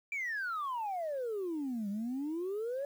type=exponential two-way sweep; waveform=sine; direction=down then up; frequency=2375 to 196 to 574 Hz; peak=-32 dBFS; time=0.12-2.85 s; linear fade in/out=2 ms; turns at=1.89 s; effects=tanh soft clip ceiling -31 dBFS + 10-bit